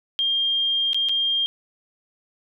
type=tone with dropouts; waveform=sine; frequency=3207 Hz; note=G7; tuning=39 cents sharp; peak=-19 dBFS; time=0.19-1.46 s; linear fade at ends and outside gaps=0 ms; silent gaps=0.932-0.945 / 1.087-1.093 s; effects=none